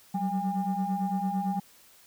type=tone cluster; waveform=sine; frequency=185.8 / 194.7 / 810 Hz; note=F#3 / G3 / G#5; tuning=+7 / -12 / -43 cents; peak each=-30 dBFS; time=0.14-1.6 s; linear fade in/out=10 ms; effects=tanh soft clip ceiling -20 dBFS + white hiss -57 dBFS RMS until 2.06 s